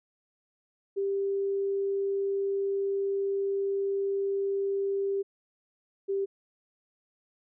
sine tone pair in turn, 394.7 / 393 Hz, G4 / G4, +12 / +4 cents, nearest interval unison, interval 8 cents, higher first, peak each -26 / -26 dBFS, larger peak neither, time 0.96-5.23 / 6.08-6.26 s, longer first, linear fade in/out 20 ms, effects none

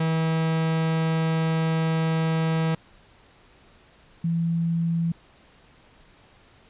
45% pulse / sine tone pair in turn, 161.4 / 167.24 Hz, E3 / E3, -36 / +25 cents, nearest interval minor second, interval 61 cents, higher second, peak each -21 / -21 dBFS, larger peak neither, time 0-2.75 / 4.24-5.12 s, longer first, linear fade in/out 5 ms, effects pink hiss -55 dBFS RMS until 6.69 s + resampled to 8000 Hz

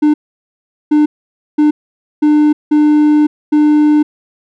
triangle tone bursts at uneven times, 300 Hz, D4, 37 cents sharp, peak -4 dBFS, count 6, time 0.02-0.14 / 0.91-1.06 / 1.58-1.71 / 2.22-2.53 / 2.71-3.27 / 3.52-4.03 s, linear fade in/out 10 ms, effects none

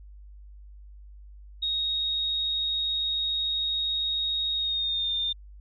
sine tone with pitch glide, 3753 to 3617 Hz, A#7 to A7, +11 to +47 cents, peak -25 dBFS, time 1.62-5.33 s, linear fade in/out 10 ms, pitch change -64 cents, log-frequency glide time 4.55-5.14 s, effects added 50 Hz sine -44 dBFS peak until 5.6 s

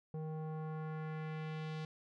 square tone with low-pass filter sweep, 156.5 Hz, D#3, 10 cents sharp, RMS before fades -42 dBFS, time 0.14-1.85 s, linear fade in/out 2 ms, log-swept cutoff 600 to 4200 Hz, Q 1.3, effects none

